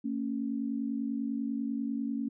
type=tone pair together; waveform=sine; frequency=227.1 / 277.2 Hz; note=A#3 / C#4; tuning=-45 / 0 cents; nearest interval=minor third; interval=345 cents; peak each=-33 / -33 dBFS; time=0.04-2.29 s; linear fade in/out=10 ms; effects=none